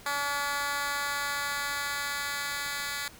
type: tone with high-pass filter sweep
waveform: 10% pulse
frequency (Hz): 285.3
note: C#4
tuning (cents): +50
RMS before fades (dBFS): -32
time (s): 0.06-3.08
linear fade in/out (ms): 2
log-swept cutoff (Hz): 1000 to 2000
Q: 1
effects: pink hiss -51 dBFS RMS until 3.19 s